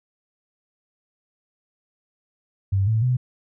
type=tone with pitch steps; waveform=sine; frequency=97.5 / 110.71 / 125.71 Hz; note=G2 / A2 / B2; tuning=-9 / +11 / +31 cents; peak=-17 dBFS; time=2.72-3.17 s; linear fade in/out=10 ms; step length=150 ms; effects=none